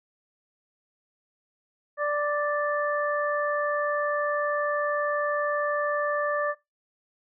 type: harmonic tone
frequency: 587.3 Hz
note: D5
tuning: in tune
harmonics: 1 / 2 / 3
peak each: -26 / -29 / -31 dBFS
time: 1.97-6.55 s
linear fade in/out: 50 ms
effects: noise-tail reverb RT60 0.2 s tail -20 dB re dry